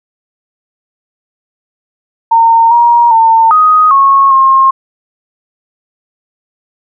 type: tone with pitch steps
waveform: sine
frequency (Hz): 915 / 946 / 903 / 1250 / 1095 / 1069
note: A#5 / A#5 / A5 / D#6 / C#6 / C6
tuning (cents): -32 / +25 / +45 / +8 / -22 / +37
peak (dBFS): -3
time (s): 2.31-4.71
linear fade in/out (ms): 10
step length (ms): 400
effects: none